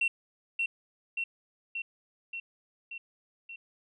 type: tone with echo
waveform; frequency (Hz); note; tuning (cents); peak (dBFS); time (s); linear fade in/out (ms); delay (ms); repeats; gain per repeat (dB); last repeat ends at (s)
sine; 2721; F7; -46; -23; 0.01-0.08; 5; 580; 6; -3; 3.56
effects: tanh soft clip ceiling -21 dBFS